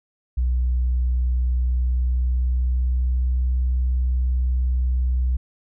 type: tone with pitch glide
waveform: sine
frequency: 61.9 to 62.84 Hz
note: B1 to B1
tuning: +5 to +31 cents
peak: -16 dBFS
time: 0.37-5.37 s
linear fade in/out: 10 ms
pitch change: +26 cents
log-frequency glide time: 1.56-3.49 s
effects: tanh soft clip ceiling -15 dBFS